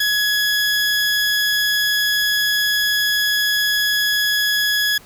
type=tone; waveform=20% pulse; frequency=1681 Hz; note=G#6; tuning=20 cents sharp; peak=-11 dBFS; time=0-4.98 s; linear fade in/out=5 ms; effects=pink hiss -46 dBFS RMS until 5.05 s